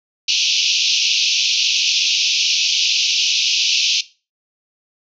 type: band-pass noise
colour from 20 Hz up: pink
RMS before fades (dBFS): -17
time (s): 0.28-4.01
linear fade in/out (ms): 5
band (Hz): 2500 to 6200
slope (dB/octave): 96
effects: noise-tail reverb RT60 0.3 s tail -17 dB re dry